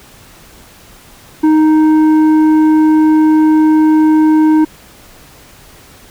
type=tone with tanh clipping; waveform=sine; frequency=311.1 Hz; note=D#4; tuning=in tune; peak=-7 dBFS; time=1.43-4.65 s; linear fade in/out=10 ms; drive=8 dB; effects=pink hiss -40 dBFS RMS until 6.1 s